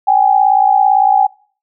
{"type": "tone pair together", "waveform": "sine", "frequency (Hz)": [772.8, 830.6], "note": ["G5", "G#5"], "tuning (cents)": [-25, 0], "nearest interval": "minor second", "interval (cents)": 125, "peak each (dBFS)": -10, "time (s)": [0.07, 1.27], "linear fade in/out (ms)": 10, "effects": ["noise-tail reverb RT60 0.4 s tail -22 dB re dry"]}